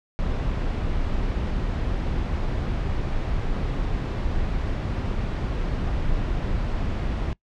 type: noise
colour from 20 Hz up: brown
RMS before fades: -25 dBFS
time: 0.19-7.33 s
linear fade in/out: 0 ms
effects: noise-tail reverb RT60 0.1 s tail -22 dB re dry + low-pass 4000 Hz 12 dB/octave